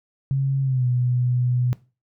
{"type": "tone with pitch glide", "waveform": "sine", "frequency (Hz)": [136, 123.99], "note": ["C#3", "B2"], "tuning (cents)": [-33, 7], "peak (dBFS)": -18, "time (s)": [0.31, 1.73], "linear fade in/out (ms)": 0, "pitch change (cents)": -160, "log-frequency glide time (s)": [0.62, 0.86], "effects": ["noise-tail reverb RT60 0.3 s tail -18 dB re dry"]}